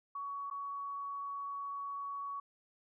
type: tone with dropouts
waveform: sine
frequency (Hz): 1123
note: C#6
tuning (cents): +22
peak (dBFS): -38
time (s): 0.15-2.4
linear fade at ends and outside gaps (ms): 5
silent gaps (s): 0.501-0.51
effects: none